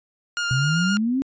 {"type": "tone with vibrato", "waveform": "sawtooth", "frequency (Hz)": 1411, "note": "F6", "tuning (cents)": 17, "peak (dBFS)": -19, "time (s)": [0.37, 0.97], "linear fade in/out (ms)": 0, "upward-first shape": "sine", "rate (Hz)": 7.7, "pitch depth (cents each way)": 15}
{"type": "exponential sweep", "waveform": "sine", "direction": "up", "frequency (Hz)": [124.4, 277.2], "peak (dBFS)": -19, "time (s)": [0.51, 1.22], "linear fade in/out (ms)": 0}
{"effects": ["resampled to 16000 Hz"]}